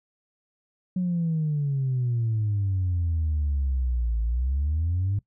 sine exponential two-way sweep, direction down then up, 185 to 55 to 103 Hz, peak -21 dBFS, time 0.96-5.19 s, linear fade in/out 5 ms, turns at 4.21 s, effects noise-tail reverb RT60 0.1 s tail -21 dB re dry + tanh soft clip ceiling -19 dBFS

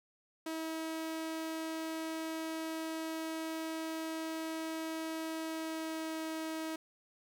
sawtooth tone with pitch glide, 321.4 to 319.2 Hz, E4 to D#4, -44 to +44 cents, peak -33 dBFS, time 0.46-6.76 s, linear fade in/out 5 ms, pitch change -12 cents, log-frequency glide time 5.44-6.26 s, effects 12-bit

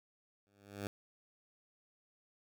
10% pulse tone with exponential growth, 100.6 Hz, G2, 45 cents sharp, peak -28 dBFS, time 0.47-0.87 s, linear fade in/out 0 ms, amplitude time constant 86 ms, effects none

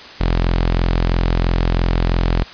sawtooth tone, 43 Hz, F1, 26 cents flat, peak -10 dBFS, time 0.2-2.44 s, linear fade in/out 10 ms, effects white hiss -36 dBFS RMS until 2.53 s + resampled to 11025 Hz

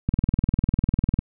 click train, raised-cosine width 5 ms, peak -8 dBFS, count 23, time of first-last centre 0.09-1.19 s, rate 20 Hz, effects none

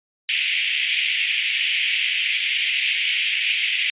white band-pass noise, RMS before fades -22 dBFS, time 0.29-3.9 s, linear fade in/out 0 ms, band 2100 to 3200 Hz, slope 48 dB/octave, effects resampled to 8000 Hz

